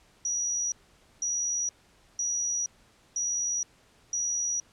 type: tone bursts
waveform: sine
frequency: 5810 Hz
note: F#8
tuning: 32 cents flat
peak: -26 dBFS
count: 5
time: 0.25-4.6 s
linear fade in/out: 2 ms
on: 470 ms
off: 500 ms
effects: pink hiss -61 dBFS RMS until 4.72 s + low-pass 9000 Hz 12 dB/octave